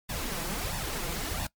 pink noise with flanger, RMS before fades -33 dBFS, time 0.09-1.47 s, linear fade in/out 5 ms, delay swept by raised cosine 1.1 to 6 ms, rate 1.5 Hz, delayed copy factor +0.7, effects noise-tail reverb RT60 0.1 s tail -21 dB re dry + MP3 96 kbps

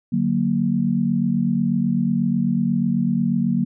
sine chord, D augmented, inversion none, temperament equal, 146.83 / 185 / 233.1 Hz, D3 / F#3 / A#3, 0 / 0 / 0 cents, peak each -25 / -21 / -20 dBFS, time 0.12-3.65 s, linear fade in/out 10 ms, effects none

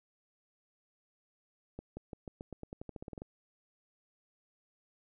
accelerating click train, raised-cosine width 2 ms, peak -29 dBFS, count 16, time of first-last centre 1.79-3.219 s, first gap 180 ms, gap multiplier 0.9, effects none

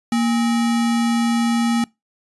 sine tone with sample-and-hold, 233.4 Hz, A#3, 2 cents sharp, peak -15 dBFS, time 0.12-1.84 s, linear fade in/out 2 ms, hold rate 1050 Hz, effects noise-tail reverb RT60 0.2 s tail -24 dB re dry + resampled to 24000 Hz

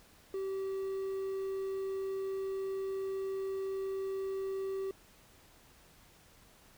triangle tone with quantisation, 386.1 Hz, G4, 26 cents flat, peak -32 dBFS, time 0.34-4.91 s, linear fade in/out 2 ms, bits 10, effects pink hiss -61 dBFS RMS until 6.77 s

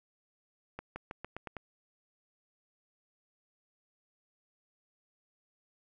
accelerating click train, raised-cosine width 0.5 ms, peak -25 dBFS, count 7, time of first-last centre 0.79-1.567 s, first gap 170 ms, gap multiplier 0.89, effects none

